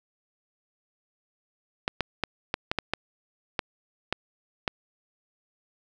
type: clicks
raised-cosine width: 0.3 ms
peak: -9 dBFS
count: 10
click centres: 1.879 / 2.007 / 2.237 / 2.541 / 2.715 / 2.787 / 2.936 / 3.592 / 4.126 / 4.678 s
effects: none